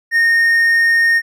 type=tone; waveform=triangle; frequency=1843 Hz; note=A#6; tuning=20 cents flat; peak=-8 dBFS; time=0.11-1.22 s; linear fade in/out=50 ms; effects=none